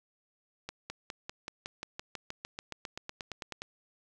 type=accelerating click train; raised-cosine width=0.2 ms; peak=-21 dBFS; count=21; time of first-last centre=0.69-3.619 s; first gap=210 ms; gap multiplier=0.96; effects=none